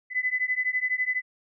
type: beating tone pair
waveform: sine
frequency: 2003 / 2015 Hz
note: B6 / B6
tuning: +24 / +34 cents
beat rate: 12 Hz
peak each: -27 dBFS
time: 0.1-1.22 s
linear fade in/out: 50 ms
effects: none